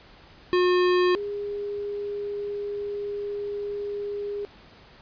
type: tone pair in turn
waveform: square / sine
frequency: 360 / 408.7 Hz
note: F#4 / G#4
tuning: -47 / -28 cents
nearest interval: major second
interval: 219 cents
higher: second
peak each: -19 / -28 dBFS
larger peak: first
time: 0.53-1.15 / 1.15-4.45 s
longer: second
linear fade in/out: 0 ms
effects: pink hiss -51 dBFS RMS until 5.01 s + resampled to 11025 Hz